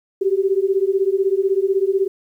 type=beating tone pair; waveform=sine; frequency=379.8 / 395.8 Hz; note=F#4 / G4; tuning=+45 / +17 cents; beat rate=16 Hz; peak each=-18 dBFS; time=0.21-2.08 s; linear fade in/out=10 ms; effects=9-bit